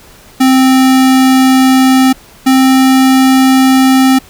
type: tone pair in turn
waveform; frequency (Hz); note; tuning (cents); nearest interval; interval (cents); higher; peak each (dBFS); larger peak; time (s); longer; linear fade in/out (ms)
square; 261.6 / 262.9; C4 / C4; 0 / +8; unison; 8; second; -5; neither; 0.4-2.13 / 2.46-4.19; neither; 10
effects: pink hiss -39 dBFS RMS until 4.29 s